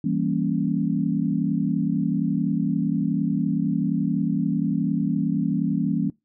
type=chord; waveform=sine; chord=E diminished seventh; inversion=none; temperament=equal; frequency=164.81 / 196 / 233.1 / 277.2 Hz; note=E3 / G3 / Bb3 / Db4; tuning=0 / 0 / 0 / 0 cents; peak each=-26 dBFS; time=0.04-6.1 s; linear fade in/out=5 ms; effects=noise-tail reverb RT60 0.2 s tail -22 dB re dry